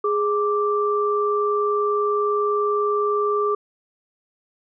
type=tone pair together; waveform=sine; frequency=415.1 / 1174.1 Hz; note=G#4 / D6; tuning=-1 / -1 cents; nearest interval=octave + tritone; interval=1800 cents; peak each=-20 / -22 dBFS; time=0.04-3.55 s; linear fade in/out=5 ms; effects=none